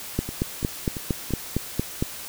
two click trains, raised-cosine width 3 ms, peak -18 / -9 dBFS, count 4 / 9, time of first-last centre 0.29-1.307 / 0.19-2.025 s, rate 2.95 / 4.36 Hz, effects white hiss -37 dBFS RMS until 2.28 s

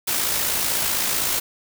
white noise with amplitude modulation, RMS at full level -21 dBFS, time 0.07-1.4 s, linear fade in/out 10 ms, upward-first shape sine, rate 55.9 Hz, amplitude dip 35%, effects none

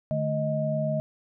sine tone cluster, 149.5 / 217.9 / 626 Hz, D3 / A3 / D#5, +31 / -17 / +10 cents, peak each -28 / -32 / -27 dBFS, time 0.11-1 s, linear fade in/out 0 ms, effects none

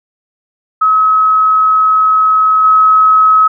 sine tone with level steps, 1281 Hz, E6, 50 cents flat, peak -6 / -4 dBFS, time 0.81-3.48 s, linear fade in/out 10 ms, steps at 2.64 s, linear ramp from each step 5 ms, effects none

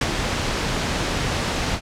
pink noise with ADSR envelope, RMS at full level -19 dBFS, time 0.01-1.81 s, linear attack 4 ms, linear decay 44 ms, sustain -4 dB, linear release 73 ms, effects low-pass 6000 Hz 12 dB/octave

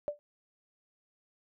sine tone with exponential decay, 587.3 Hz, D5, in tune, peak -26 dBFS, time 0.08-0.19 s, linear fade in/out 0 ms, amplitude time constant 23 ms, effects none

